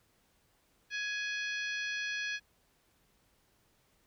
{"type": "harmonic tone with a mistuned harmonic", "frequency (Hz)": 835, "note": "G#5", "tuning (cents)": 9, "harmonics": [2, 3, 4, 5, 6, 7], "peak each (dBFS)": [-36, -39, -44, -46, -50, -50], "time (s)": [0.9, 2.4], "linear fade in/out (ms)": 50, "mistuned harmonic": 5, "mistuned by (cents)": 48, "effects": ["pink hiss -71 dBFS RMS until 4.06 s"]}